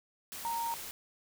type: tone in noise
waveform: sine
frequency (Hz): 928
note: A#5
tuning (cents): -8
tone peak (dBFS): -32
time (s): 0.45-0.74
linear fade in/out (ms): 0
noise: white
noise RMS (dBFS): -43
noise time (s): 0.32-0.91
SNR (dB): +8
effects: none